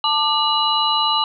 sine tone cluster, 881 / 1189 / 2900 / 3979 Hz, A5 / D6 / F#7 / B7, +2 / +21 / -35 / +12 cents, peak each -21 dBFS, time 0.04-1.24 s, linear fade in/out 2 ms, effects none

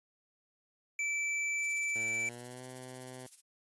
square tone, 2321 Hz, D7, 21 cents flat, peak -32 dBFS, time 0.99-2.29 s, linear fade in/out 2 ms
violet noise with tremolo, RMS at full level -46 dBFS, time 1.57-3.42 s, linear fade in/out 50 ms, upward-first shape sine, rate 16 Hz, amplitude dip 75%
10% pulse tone with pitch glide, 113.9 to 127.85 Hz, A#2 to C3, -40 to -40 cents, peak -37 dBFS, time 1.95-3.27 s, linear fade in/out 10 ms, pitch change +200 cents, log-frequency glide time 2.07-2.64 s
effects resampled to 24000 Hz

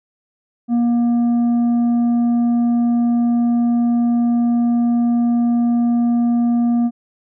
sine tone with tanh clipping, 237.4 Hz, A#3, 32 cents sharp, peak -14 dBFS, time 0.68-6.91 s, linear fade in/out 50 ms, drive 5 dB, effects none

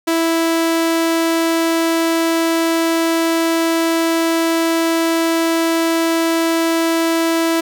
sawtooth tone, 329.6 Hz, E4, in tune, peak -10 dBFS, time 0.07-7.61 s, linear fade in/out 10 ms, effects none

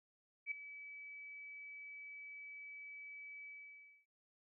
sine tone with ADSR envelope, 2292 Hz, D7, 43 cents flat, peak -35 dBFS, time 0.46-4.06 s, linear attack 55 ms, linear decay 4 ms, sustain -14 dB, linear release 600 ms, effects none

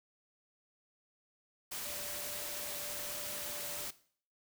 sine tone in noise, 587.3 Hz, D5, in tune, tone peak -49 dBFS, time 1.85-3.86 s, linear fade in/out 10 ms, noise white, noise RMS -41 dBFS, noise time 1.71-3.91 s, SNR -11 dB, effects noise-tail reverb RT60 0.5 s tail -17 dB re dry

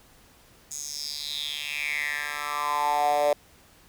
10% pulse tone with high-pass filter sweep, 146.83 Hz, D3, in tune, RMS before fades -28 dBFS, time 0.71-3.33 s, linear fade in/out 2 ms, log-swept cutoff 7000 to 570 Hz, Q 6.2, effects pink hiss -56 dBFS RMS until 3.88 s

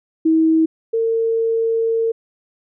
sine tone pair in turn, 321 / 454 Hz, E4 / A#4, -46 / -46 cents, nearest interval tritone, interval 600 cents, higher second, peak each -11 / -15 dBFS, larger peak first, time 0.25-0.66 / 0.93-2.12 s, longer second, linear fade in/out 10 ms, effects none

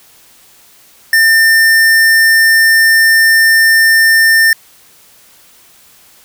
square tone, 1800 Hz, A6, 39 cents sharp, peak -6 dBFS, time 1.13-4.53 s, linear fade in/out 2 ms, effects white hiss -44 dBFS RMS until 6.24 s

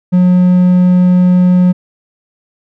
triangle tone, 180.6 Hz, F#3, 42 cents flat, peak -3 dBFS, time 0.12-1.73 s, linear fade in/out 20 ms, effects none

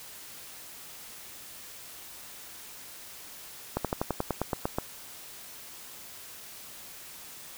slowing click train, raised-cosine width 1 ms, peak -13 dBFS, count 11, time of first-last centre 3.77-4.785 s, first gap 77 ms, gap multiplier 1.06, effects white hiss -46 dBFS RMS until 7.57 s

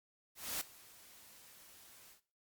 white noise with ADSR envelope, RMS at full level -37 dBFS, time 0.35-2.21 s, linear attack 260 ms, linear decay 4 ms, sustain -22 dB, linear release 100 ms, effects noise-tail reverb RT60 0.4 s tail -17 dB re dry + Opus 48 kbps

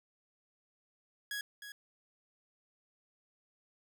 sawtooth tone with echo, 1664 Hz, G#6, 3 cents sharp, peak -33 dBFS, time 1.31-1.41 s, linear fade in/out 2 ms, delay 310 ms, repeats 1, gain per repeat -9 dB, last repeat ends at 1.72 s, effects none

